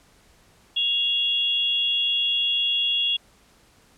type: tone pair together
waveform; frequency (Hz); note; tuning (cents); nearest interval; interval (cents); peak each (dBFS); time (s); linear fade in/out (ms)
sine; 2794 / 3342; F7 / G#7; 0 / +10; minor third; 310; -26 / -21; 0.76-3.17; 10
effects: pink hiss -57 dBFS RMS until 3.97 s + low-pass 11000 Hz 12 dB/octave